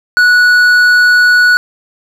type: tone with hard clipping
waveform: sine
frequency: 1470 Hz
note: F#6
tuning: 12 cents flat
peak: -6 dBFS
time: 0.17-1.57 s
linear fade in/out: 0 ms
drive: 6 dB
effects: none